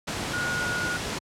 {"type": "tone in noise", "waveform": "sine", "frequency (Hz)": 1443, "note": "F#6", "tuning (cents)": -44, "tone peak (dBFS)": -27, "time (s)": [0.33, 0.97], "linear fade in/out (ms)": 10, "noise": "pink", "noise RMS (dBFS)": -30, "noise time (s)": [0.07, 1.19], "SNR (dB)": 0, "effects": ["high-pass 80 Hz 12 dB/octave", "low-pass 8000 Hz 12 dB/octave"]}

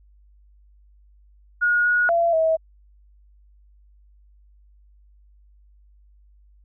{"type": "tone with pitch steps", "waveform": "sine", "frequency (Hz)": [1441, 1452, 679, 644], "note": ["F#6", "F#6", "F5", "E5"], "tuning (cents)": [-46, -33, -49, -41], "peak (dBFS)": -16, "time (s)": [1.61, 2.57], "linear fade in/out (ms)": 20, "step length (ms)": 240, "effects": ["added 50 Hz sine -51 dBFS peak until 6.64 s"]}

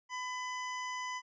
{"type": "tone", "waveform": "25% pulse", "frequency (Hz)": 1003, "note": "B5", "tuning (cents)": 26, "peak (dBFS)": -33, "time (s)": [0.09, 1.22], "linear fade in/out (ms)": 50, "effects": ["resampled to 16000 Hz"]}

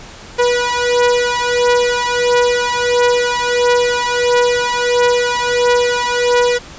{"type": "beating tone pair", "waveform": "sawtooth", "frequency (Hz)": [486.2, 487.7], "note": ["B4", "B4"], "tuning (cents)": [-27, -22], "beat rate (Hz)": 1.5, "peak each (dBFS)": -11, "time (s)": [0.38, 6.59], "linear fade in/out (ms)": 20, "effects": ["pink hiss -35 dBFS RMS until 6.78 s", "resampled to 16000 Hz"]}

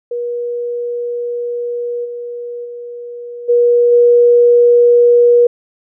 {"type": "tone with level steps", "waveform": "sine", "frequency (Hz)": 480, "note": "B4", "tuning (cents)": -49, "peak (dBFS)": [-17, -22, -25, -7, -5], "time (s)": [0.11, 5.47], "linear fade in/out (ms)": 5, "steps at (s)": [2.04, 2.64, 3.48, 3.91], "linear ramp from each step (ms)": 20, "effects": []}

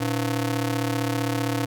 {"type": "ring-modulated tone", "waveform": "sawtooth", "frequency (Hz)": 200, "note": "G3", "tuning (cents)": 35, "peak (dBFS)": -16, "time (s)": [0, 1.66], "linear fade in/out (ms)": 10, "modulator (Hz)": 82.3, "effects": []}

